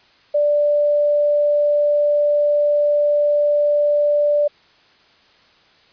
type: tone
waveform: sine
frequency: 587.3 Hz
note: D5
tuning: in tune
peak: -13 dBFS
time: 0.34-4.48 s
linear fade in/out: 10 ms
effects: white hiss -53 dBFS RMS until 5.92 s + resampled to 11025 Hz